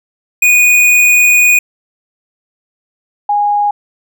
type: tone pair in turn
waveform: square / sine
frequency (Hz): 2468 / 823.6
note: D#7 / G#5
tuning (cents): -15 / -15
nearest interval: octave + perfect fifth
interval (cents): 1900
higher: first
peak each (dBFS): -6 / -9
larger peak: first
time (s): 0.42-1.59 / 3.29-3.71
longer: first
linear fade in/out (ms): 5
effects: none